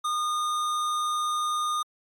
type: tone with hard clipping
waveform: sine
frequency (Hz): 1222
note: D#6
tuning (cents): -32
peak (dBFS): -27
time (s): 0.04-1.83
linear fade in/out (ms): 10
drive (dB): 15
effects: AAC 64 kbps